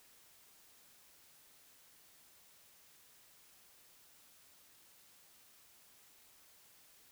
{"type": "silence", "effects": ["white hiss -64 dBFS RMS until 7.11 s"]}